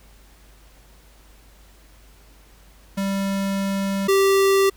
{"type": "tone pair in turn", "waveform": "square", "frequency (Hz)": [196, 390.5], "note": ["G3", "G4"], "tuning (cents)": [0, -7], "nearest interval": "octave", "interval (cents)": 1193, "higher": "second", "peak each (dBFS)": [-22, -15], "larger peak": "second", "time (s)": [[2.97, 4.08], [4.08, 4.7]], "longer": "first", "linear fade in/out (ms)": 10, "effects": ["added 50 Hz sine -49 dBFS peak until 4.76 s", "pink hiss -54 dBFS RMS until 4.76 s"]}